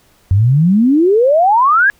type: exponential sweep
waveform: sine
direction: up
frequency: 90.7 to 1700 Hz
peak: -7 dBFS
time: 0.31-1.9 s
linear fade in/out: 0 ms
effects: pink hiss -52 dBFS RMS until 1.99 s